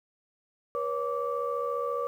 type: tone cluster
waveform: sine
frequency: 483.4 / 558 / 1163 Hz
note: B4 / C#5 / D6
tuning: -37 / +11 / -17 cents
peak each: -31 / -33 / -32 dBFS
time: 0.75-2.07 s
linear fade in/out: 0 ms
effects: tanh soft clip ceiling -18 dBFS + 10-bit